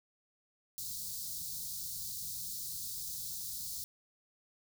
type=band-stop noise; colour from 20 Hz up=white; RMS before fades=-41 dBFS; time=0.78-3.84 s; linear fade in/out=0 ms; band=190 to 4000 Hz; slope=48 dB/octave; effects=none